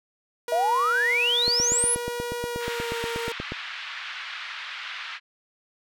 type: tone with pitch glide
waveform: sawtooth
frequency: 480.2 to 465.5 Hz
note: B4 to A#4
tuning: -49 to -2 cents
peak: -25 dBFS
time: 0.48-3.32 s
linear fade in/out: 2 ms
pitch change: -53 cents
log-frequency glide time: 2.46-2.99 s
type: exponential sweep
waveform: sine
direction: up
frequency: 630 to 11090 Hz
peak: -20 dBFS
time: 0.52-1.95 s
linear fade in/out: 2 ms
type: click train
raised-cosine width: 2 ms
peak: -18 dBFS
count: 18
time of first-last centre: 1.48-3.521 s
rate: 8.33 Hz
type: band-pass noise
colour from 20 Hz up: pink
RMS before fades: -36 dBFS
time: 2.59-5.2 s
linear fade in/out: 50 ms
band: 1300 to 3700 Hz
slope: 24 dB/octave
effects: none